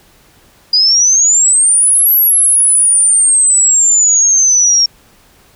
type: exponential two-way sweep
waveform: sine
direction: up then down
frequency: 4848 to 11810 to 5520 Hz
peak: -6 dBFS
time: 0.73-4.86 s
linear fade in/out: 5 ms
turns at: 2.13 s
effects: pink hiss -47 dBFS RMS until 5.55 s